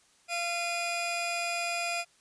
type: tone pair together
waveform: sawtooth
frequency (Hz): 688 / 2452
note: F5 / D#7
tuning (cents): -26 / -26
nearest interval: octave + minor seventh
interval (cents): 2200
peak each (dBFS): -29 / -29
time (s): 0.28-2.05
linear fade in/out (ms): 50
effects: white hiss -64 dBFS RMS until 2.2 s + resampled to 22050 Hz